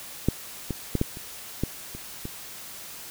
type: clicks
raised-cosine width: 3 ms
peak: -7 / -15 / -10 / -9 / -26 / -11 / -25 / -20 dBFS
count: 8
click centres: 0.286 / 0.707 / 0.953 / 1.014 / 1.171 / 1.636 / 1.95 / 2.254 s
effects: white hiss -41 dBFS RMS until 3.1 s